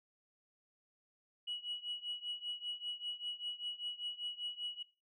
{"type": "tone with tremolo", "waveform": "sine", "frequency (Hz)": 2923, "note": "F#7", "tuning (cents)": -22, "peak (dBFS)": -35, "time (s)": [1.47, 4.83], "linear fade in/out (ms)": 10, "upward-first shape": "triangle", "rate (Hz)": 5.1, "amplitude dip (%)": 90, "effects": ["noise-tail reverb RT60 0.3 s tail -18 dB re dry", "tanh soft clip ceiling -33 dBFS"]}